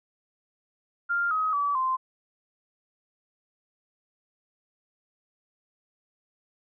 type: tone with pitch steps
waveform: sine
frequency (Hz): 1396.9 / 1266.2 / 1147.8 / 1040.5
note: F6 / D#6 / D6 / C6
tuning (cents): 0 / +30 / -40 / -10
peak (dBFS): -23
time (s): 1.09-1.97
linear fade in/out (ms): 20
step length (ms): 220
effects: none